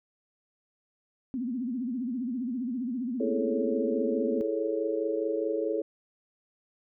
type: tone with vibrato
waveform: sine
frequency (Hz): 246.9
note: B3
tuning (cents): 0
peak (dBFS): -29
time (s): 1.34-4.41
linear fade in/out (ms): 0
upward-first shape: sine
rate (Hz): 15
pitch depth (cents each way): 150
type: chord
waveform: sine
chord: A major seventh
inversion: second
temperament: equal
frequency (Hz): 329.6 / 415.3 / 440 / 554.4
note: E4 / G#4 / A4 / C#5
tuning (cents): 0 / 0 / 0 / 0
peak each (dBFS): -33 / -34 / -30 / -33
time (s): 3.2-5.82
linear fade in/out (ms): 5
effects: none